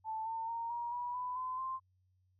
sine tone with pitch steps, 880 / 902.1 / 924.8 / 948.1 / 971.9 / 996.4 / 1021.4 / 1047.1 Hz, A5 / A5 / A#5 / A#5 / B5 / B5 / C6 / C6, 0 / +43 / -14 / +29 / -28 / +15 / -42 / +1 cents, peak -36 dBFS, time 0.04-1.8 s, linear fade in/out 50 ms, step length 220 ms, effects added 92 Hz sine -70 dBFS peak until 2.39 s

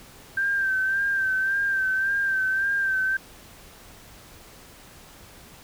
sine tone with vibrato, 1568 Hz, G6, in tune, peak -21 dBFS, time 0.37-3.17 s, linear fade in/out 5 ms, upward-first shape sine, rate 1.8 Hz, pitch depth 42 cents each way, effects pink hiss -48 dBFS RMS until 5.63 s

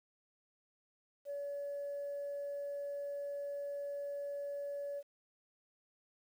sine tone, 569 Hz, C#5, 45 cents sharp, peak -37 dBFS, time 1.25-5.03 s, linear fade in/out 50 ms, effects tanh soft clip ceiling -35 dBFS + 11-bit

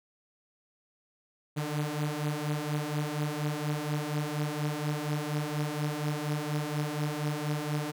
sawtooth beating tone pair, 146.9 / 151.1 Hz, D3 / D3, +1 / +50 cents, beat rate 4.2 Hz, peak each -30 / -28 dBFS, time 1.56-7.92 s, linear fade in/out 20 ms, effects none

